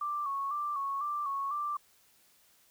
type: tone with vibrato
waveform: sine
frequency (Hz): 1141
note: C#6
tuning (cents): +50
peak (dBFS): -31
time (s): 0.01-1.77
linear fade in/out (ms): 5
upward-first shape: square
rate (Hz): 2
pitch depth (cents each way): 56
effects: white hiss -65 dBFS RMS until 2.7 s